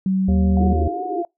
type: tone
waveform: sine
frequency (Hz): 189.7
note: F#3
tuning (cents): +43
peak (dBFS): -16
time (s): 0.06-0.73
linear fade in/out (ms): 2
type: harmonic tone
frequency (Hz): 78.1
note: D#2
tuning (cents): +7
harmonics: 1 / 3 / 5 / 7 / 9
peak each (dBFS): -17 / -30 / -31 / -34 / -38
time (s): 0.28-0.88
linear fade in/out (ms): 5
type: tone with vibrato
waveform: sine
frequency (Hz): 710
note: F5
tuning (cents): +28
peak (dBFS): -25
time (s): 0.57-1.25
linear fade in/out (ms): 2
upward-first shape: triangle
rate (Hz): 2.6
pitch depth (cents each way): 54
type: band-pass noise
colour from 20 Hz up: pink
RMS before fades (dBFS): -27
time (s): 0.58-1.23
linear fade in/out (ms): 20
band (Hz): 320 to 410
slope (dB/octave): 96
effects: noise-tail reverb RT60 0.2 s tail -26 dB re dry